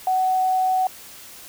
sine tone, 748 Hz, F#5, 19 cents sharp, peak -17 dBFS, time 0.07-0.87 s, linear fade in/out 2 ms, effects white hiss -42 dBFS RMS until 1.48 s

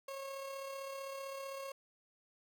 30% pulse tone with amplitude modulation, 545 Hz, C#5, 29 cents flat, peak -38 dBFS, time 0.08-1.72 s, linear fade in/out 5 ms, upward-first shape sine, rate 35.6 Hz, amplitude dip 35%, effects none

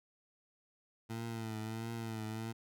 20% pulse tone with vibrato, 112.3 Hz, A2, 36 cents sharp, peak -34 dBFS, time 1.09-2.53 s, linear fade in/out 20 ms, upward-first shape triangle, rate 1.5 Hz, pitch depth 62 cents each way, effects none

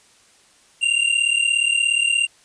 square tone pair together, 2763 / 2800 Hz, F7 / F7, -19 / +4 cents, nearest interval unison, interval 23 cents, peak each -20 dBFS, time 0.81-2.27 s, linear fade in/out 20 ms, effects white hiss -54 dBFS RMS until 2.44 s + resampled to 22050 Hz

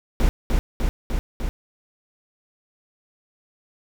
brown noise with echo, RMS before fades -17 dBFS, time 0.2-0.29 s, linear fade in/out 0 ms, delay 300 ms, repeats 4, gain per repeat -2 dB, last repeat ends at 1.49 s, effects none

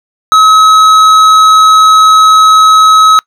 sine tone with tanh clipping, 1282 Hz, E6, 49 cents flat, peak -3 dBFS, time 0.32-3.19 s, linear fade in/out 0 ms, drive 12 dB, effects noise-tail reverb RT60 0.1 s tail -25 dB re dry

